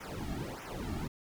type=noise with flanger; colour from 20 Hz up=brown; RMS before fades=-39 dBFS; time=0-1.08 s; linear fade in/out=10 ms; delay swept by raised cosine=0.23 to 2.03 ms; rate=1.6 Hz; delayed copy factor=-0.95; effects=none